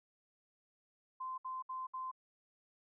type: tone bursts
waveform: sine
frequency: 1036 Hz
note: C6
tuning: 17 cents flat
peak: -39 dBFS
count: 4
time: 1.2-2.115 s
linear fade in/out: 10 ms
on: 180 ms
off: 65 ms
effects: none